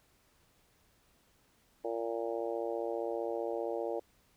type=harmonic tone; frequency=115.2 Hz; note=A#2; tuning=20 cents flat; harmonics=3 / 4 / 5 / 6 / 7 / 8; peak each=-39 / -37 / -38 / -44 / -44 / -54 dBFS; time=1.84-4 s; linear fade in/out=10 ms; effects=pink hiss -69 dBFS RMS until 4.36 s